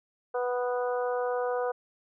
harmonic tone, 246.9 Hz, B3, in tune, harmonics 2 / 3 / 4 / 5 / 6, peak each -28 / -34 / -38 / -39 / -41 dBFS, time 0.34-1.72 s, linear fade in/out 10 ms, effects none

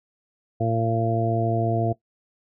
harmonic tone, 113.9 Hz, A#2, 40 cents flat, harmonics 1 / 2 / 3 / 4 / 5 / 6, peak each -24 / -30 / -28 / -29 / -36 / -26 dBFS, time 0.6-1.93 s, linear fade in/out 10 ms, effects noise-tail reverb RT60 0.1 s tail -17 dB re dry

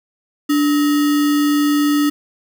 sine tone with sample-and-hold, 292.8 Hz, D4, 5 cents flat, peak -12 dBFS, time 0.49-2.1 s, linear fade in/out 10 ms, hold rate 1575 Hz, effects none

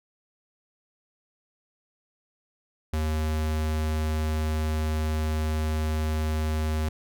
square tone, 77.78 Hz, D#2, in tune, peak -25 dBFS, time 2.93-6.89 s, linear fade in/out 5 ms, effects none

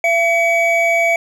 triangle tone pair together, 676.6 / 2270 Hz, E5 / C#7, +45 / +41 cents, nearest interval octave + major sixth, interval 2096 cents, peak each -13 dBFS, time 0.04-1.16 s, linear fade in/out 2 ms, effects none

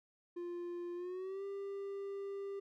triangle tone with pitch glide, 349.2 to 396.5 Hz, F4 to G4, 0 to +20 cents, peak -38 dBFS, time 0.36-2.6 s, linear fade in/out 10 ms, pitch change +220 cents, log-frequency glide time 0.95-1.44 s, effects none

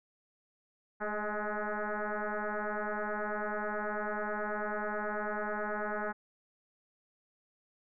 sine tone with frequency modulation, 424.6 Hz, G#4, 38 cents sharp, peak -32 dBFS, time 1-6.13 s, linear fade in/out 20 ms, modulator 210 Hz, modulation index 6, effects none

